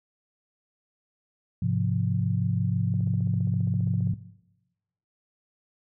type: chord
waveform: sine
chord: F minor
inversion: first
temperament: just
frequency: 104.77 / 130.96 / 174.61 Hz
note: Ab2 / C3 / F3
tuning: +16 / +2 / 0 cents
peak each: -27 dBFS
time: 1.62-4.14 s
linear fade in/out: 5 ms
type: click train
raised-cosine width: 2 ms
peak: -34 dBFS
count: 18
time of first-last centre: 2.94-4.073 s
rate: 15 Hz
effects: noise-tail reverb RT60 1.0 s tail -18 dB re dry